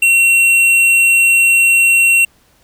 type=tone with hard clipping; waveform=sine; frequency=2730 Hz; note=F7; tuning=40 cents flat; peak=-9 dBFS; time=0.02-2.25 s; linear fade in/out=5 ms; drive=9 dB; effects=pink hiss -53 dBFS RMS until 2.63 s